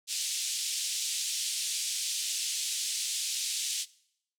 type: band-pass noise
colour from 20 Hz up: white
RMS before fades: -33 dBFS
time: 0.07-3.86 s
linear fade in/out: 50 ms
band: 2900 to 8800 Hz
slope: 24 dB/octave
effects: noise-tail reverb RT60 0.7 s tail -21 dB re dry